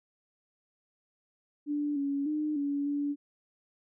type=tone with pitch steps; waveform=sine; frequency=292.9 / 280.5 / 303.2 / 284.3 / 287.6 Hz; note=D4 / C#4 / D#4 / C#4 / D4; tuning=-5 / +21 / -45 / +44 / -36 cents; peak=-28 dBFS; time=1.66-3.16 s; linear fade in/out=50 ms; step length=300 ms; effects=none